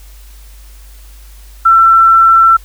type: tone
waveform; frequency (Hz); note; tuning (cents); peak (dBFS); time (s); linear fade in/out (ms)
sine; 1343; E6; +32; -3; 1.65-2.57; 10
effects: added 50 Hz sine -33 dBFS peak until 2.64 s + white hiss -44 dBFS RMS until 2.64 s